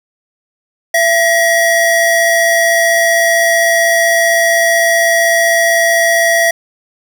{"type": "tone pair together", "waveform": "square", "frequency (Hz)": [673.9, 1906], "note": ["E5", "A#6"], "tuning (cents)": [38, 38], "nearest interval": "octave + tritone", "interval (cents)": 1800, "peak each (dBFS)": -12, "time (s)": [0.94, 6.51], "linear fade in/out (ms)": 5, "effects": ["8-bit"]}